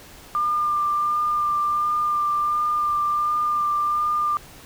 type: tone with vibrato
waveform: sine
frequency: 1196 Hz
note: D6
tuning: 31 cents sharp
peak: -19 dBFS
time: 0.35-4.37 s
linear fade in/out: 0 ms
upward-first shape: sine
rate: 1.4 Hz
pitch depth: 15 cents each way
effects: pink hiss -45 dBFS RMS until 4.65 s